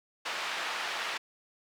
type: band-pass noise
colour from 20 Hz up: pink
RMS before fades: -35 dBFS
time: 0.25-1.18 s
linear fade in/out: 10 ms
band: 970 to 3600 Hz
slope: 12 dB/octave
effects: none